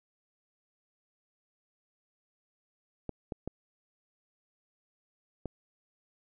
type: clicks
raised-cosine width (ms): 2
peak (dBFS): -22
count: 4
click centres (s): 3.093 / 3.322 / 3.476 / 5.457
effects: none